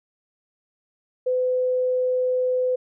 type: tone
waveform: sine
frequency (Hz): 506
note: B4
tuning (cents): +42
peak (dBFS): -19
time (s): 1.26-2.76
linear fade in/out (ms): 10
effects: none